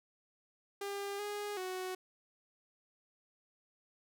sawtooth tone with pitch steps, 400.7 / 412.7 / 370.6 Hz, G4 / G#4 / F#4, +38 / -11 / +3 cents, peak -34 dBFS, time 0.81-1.95 s, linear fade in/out 5 ms, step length 380 ms, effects none

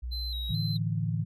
sine tone, 61 Hz, B1, 21 cents flat, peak -32 dBFS, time 0.02-0.53 s, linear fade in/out 20 ms
triangle tone with vibrato, 3947 Hz, B7, 2 cents flat, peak -34 dBFS, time 0.11-0.78 s, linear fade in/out 20 ms, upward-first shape square, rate 2.3 Hz, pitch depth 55 cents each way
sine chord, A suspended fourth, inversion none, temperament just, 110 / 146.67 / 165 Hz, A2 / D3 / E3, 0 / -2 / +2 cents, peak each -30 / -33 / -31 dBFS, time 0.49-1.25 s, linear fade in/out 20 ms
effects none

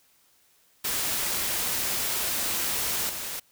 white noise with level steps, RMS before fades -28 / -34 dBFS, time 0.84-3.4 s, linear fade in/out 10 ms, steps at 3.09 s, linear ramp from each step 5 ms, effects white hiss -63 dBFS RMS until 3.51 s

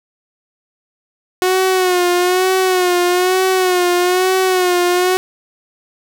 sawtooth tone with vibrato, 365 Hz, F#4, 24 cents flat, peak -8 dBFS, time 1.42-5.17 s, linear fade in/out 0 ms, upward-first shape sine, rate 1.1 Hz, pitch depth 54 cents each way, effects none

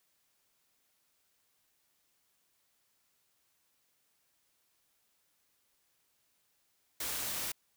white noise, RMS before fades -37 dBFS, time 7-7.52 s, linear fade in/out 5 ms, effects white hiss -75 dBFS RMS until 7.76 s

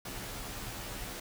pink noise with comb filter, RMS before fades -41 dBFS, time 0.05-1.2 s, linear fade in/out 5 ms, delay 13 ms, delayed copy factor -0.95, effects none

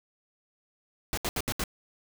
pink noise bursts, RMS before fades -30 dBFS, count 5, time 1.13-1.638 s, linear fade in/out 0 ms, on 44 ms, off 72 ms, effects none

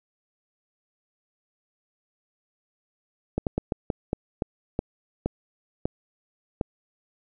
slowing click train, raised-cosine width 2 ms, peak -11 dBFS, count 11, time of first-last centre 3.38-6.612 s, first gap 88 ms, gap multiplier 1.27, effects none

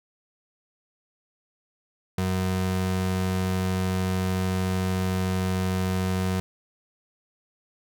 square ring-modulated tone, 139.8 Hz, C#3, 15 cents sharp, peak -21 dBFS, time 2.18-6.4 s, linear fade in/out 0 ms, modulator 46.7 Hz, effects none

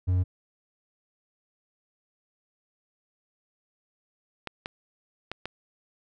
triangle tone, 91.2 Hz, F#2, 24 cents flat, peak -19 dBFS, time 0.07-0.24 s, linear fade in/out 20 ms
clicks, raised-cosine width 0.3 ms, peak -17 dBFS, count 4, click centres 4.473 / 4.659 / 5.316 / 5.456 s
effects none

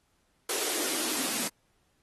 white noise with high-pass filter sweep, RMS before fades -30 dBFS, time 0.49-1.48 s, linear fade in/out 5 ms, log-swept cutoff 420 to 220 Hz, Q 4.6, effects pink hiss -72 dBFS RMS until 2.02 s + AAC 32 kbps

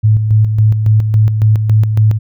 sine tone with tremolo, 108.1 Hz, A2, 30 cents flat, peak -5 dBFS, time 0.03-2.19 s, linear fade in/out 20 ms, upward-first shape square, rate 3.6 Hz, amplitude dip 50%, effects none

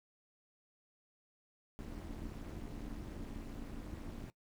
brown noise with amplitude modulation, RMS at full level -41 dBFS, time 1.79-4.3 s, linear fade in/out 0 ms, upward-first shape sine, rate 256 Hz, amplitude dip 100%, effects noise-tail reverb RT60 0.1 s tail -19 dB re dry

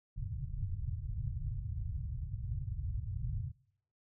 white low-pass noise, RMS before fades -38 dBFS, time 0.16-3.52 s, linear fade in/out 20 ms, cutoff 130 Hz, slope 48 dB/octave, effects noise-tail reverb RT60 0.7 s tail -23 dB re dry

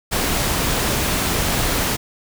pink noise, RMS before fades -20 dBFS, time 0.11-1.97 s, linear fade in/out 20 ms, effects none

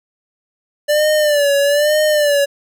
square tone with vibrato, 587.3 Hz, D5, in tune, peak -12 dBFS, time 0.88-2.46 s, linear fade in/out 20 ms, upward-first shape sine, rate 1.1 Hz, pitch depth 74 cents each way, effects none

